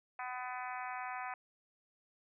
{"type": "harmonic tone", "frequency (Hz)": 251.1, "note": "B3", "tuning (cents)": 29, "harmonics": [3, 4, 5, 6, 7, 8, 9, 10], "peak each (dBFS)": [-43, -45, -47, -49, -50, -51, -52, -53], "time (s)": [0.19, 1.34], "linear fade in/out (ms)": 2, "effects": []}